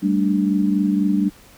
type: chord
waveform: sine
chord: G suspended second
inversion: none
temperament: equal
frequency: 196 / 220 / 293.7 Hz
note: G3 / A3 / D4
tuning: 0 / 0 / 0 cents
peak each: -18 / -23 / -20 dBFS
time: 0.02-1.3 s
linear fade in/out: 20 ms
effects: pink hiss -48 dBFS RMS until 1.57 s